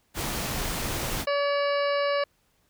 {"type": "noise", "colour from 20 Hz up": "pink", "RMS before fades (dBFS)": -30, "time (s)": [0.14, 1.26], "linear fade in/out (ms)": 50}
{"type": "harmonic tone", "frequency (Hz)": 570, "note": "C#5", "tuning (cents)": 48, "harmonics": [1, 2, 3, 4, 5, 7, 8, 9], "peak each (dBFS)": [-24, -30, -34, -36, -38, -41, -42, -43], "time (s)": [1.27, 2.24], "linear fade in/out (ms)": 5}
{"effects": ["pink hiss -68 dBFS RMS until 2.69 s"]}